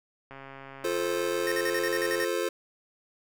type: click train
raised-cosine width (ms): 0.5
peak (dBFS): -29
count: 263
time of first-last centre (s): 0.31-2.236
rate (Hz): 136
type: chord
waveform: square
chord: F major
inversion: none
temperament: just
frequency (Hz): 349.2 / 436.5 / 523.8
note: F4 / A4 / C5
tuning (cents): 0 / -14 / +2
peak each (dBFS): -32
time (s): 0.84-2.49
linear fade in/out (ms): 5
type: tone bursts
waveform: square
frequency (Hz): 1833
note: A#6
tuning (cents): -30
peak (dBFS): -30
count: 9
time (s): 1.47-2.246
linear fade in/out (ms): 2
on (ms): 48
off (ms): 43
effects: none